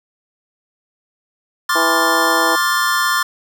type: chord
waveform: square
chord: D minor seventh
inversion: third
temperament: just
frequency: 1057.2 / 1174.7 / 1409.6 / 1762 Hz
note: C6 / D6 / F6 / A6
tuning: +18 / 0 / +16 / +2 cents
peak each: -21 dBFS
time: 1.69-3.23 s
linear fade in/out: 5 ms
type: harmonic tone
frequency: 164.81 Hz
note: E3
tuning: in tune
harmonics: 2 / 3 / 4 / 5 / 6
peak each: -23 / -23 / -23 / -23 / -23 dBFS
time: 1.75-2.56 s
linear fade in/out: 10 ms
effects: none